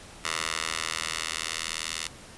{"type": "tone with high-pass filter sweep", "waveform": "10% pulse", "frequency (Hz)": 80.5, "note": "E2", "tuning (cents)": -41, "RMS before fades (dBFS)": -32, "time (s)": [0.24, 2.08], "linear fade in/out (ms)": 10, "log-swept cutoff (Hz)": [1400, 2800], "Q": 0.73, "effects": ["pink hiss -47 dBFS RMS until 2.37 s", "resampled to 24000 Hz"]}